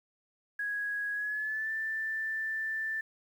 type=tone with pitch glide; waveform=sine; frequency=1661.2 to 1770.2 Hz; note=G#6 to A6; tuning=0 to +10 cents; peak=-31 dBFS; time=0.59-3.01 s; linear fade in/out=5 ms; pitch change=+110 cents; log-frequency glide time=1.13-1.71 s; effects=10-bit